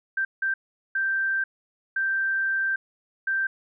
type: tone bursts at uneven times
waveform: sine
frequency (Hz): 1568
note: G6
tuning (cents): 0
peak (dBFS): -22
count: 5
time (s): 0.17-0.25 / 0.42-0.54 / 0.95-1.44 / 1.96-2.76 / 3.27-3.47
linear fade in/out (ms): 5
effects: none